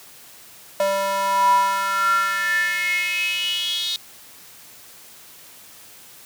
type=tone with high-pass filter sweep; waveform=square; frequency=196 Hz; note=G3; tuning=in tune; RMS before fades=-21 dBFS; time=0.8-3.96 s; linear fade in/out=0 ms; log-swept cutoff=660 to 3800 Hz; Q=9.2; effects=white hiss -45 dBFS RMS until 6.25 s + high-pass 60 Hz 12 dB/octave